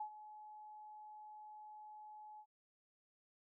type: tone with ADSR envelope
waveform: sine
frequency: 850 Hz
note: G#5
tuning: 40 cents sharp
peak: -39 dBFS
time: 0-2.46 s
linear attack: 6 ms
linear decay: 86 ms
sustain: -13 dB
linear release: 65 ms
effects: none